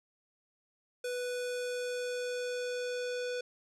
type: tone with low-pass filter sweep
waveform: square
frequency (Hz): 493.9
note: B4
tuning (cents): 0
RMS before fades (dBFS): -36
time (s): 1.04-3.41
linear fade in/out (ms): 5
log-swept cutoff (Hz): 10000 to 5800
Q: 1.2
effects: none